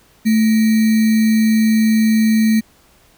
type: tone with sample-and-hold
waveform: sine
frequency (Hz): 220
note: A3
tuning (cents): 0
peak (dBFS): -10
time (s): 0.25-2.61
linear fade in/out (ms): 20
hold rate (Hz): 2100
effects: pink hiss -52 dBFS RMS until 3.17 s